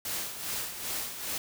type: noise with tremolo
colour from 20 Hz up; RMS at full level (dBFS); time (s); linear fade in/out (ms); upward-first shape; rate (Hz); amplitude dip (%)
white; -33; 0.05-1.38; 2; sine; 2.5; 60
effects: none